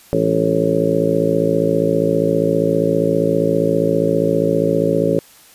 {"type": "harmonic tone with a mistuned harmonic", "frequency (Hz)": 55, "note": "A1", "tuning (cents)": 0, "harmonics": [2, 3, 4, 5, 6, 7, 8, 9, 10], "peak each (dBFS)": [-29, -21, -28, -22, -23, -23, -19, -27, -19], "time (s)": [0.13, 5.19], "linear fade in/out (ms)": 0, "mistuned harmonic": 4, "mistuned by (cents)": -77, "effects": ["white hiss -46 dBFS RMS until 5.54 s", "resampled to 32000 Hz"]}